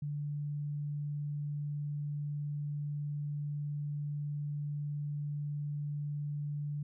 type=tone; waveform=sine; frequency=146.4 Hz; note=D3; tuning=5 cents flat; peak=-34 dBFS; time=0.02-6.83 s; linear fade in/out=5 ms; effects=none